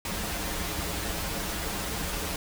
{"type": "noise with comb filter", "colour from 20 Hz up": "pink", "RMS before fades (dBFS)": -32, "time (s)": [0.05, 2.36], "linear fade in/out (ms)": 2, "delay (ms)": 8, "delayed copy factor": -0.85, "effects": []}